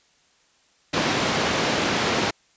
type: band-pass noise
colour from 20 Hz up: pink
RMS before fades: -23 dBFS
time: 0.93-2.31 s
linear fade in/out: 10 ms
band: 170 to 5100 Hz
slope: 12 dB/octave
effects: white hiss -61 dBFS RMS until 2.56 s + resampled to 16000 Hz